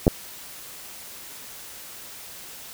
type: clicks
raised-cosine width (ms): 2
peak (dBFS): -3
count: 2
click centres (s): 0.068 / 0.079
effects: white hiss -41 dBFS RMS until 2.73 s